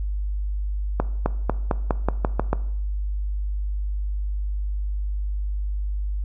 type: accelerating click train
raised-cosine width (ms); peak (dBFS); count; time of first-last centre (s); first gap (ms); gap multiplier
1; -6; 9; 1-2.53; 260; 0.91
effects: noise-tail reverb RT60 0.7 s tail -17 dB re dry + added 50 Hz sine -23 dBFS peak until 6.24 s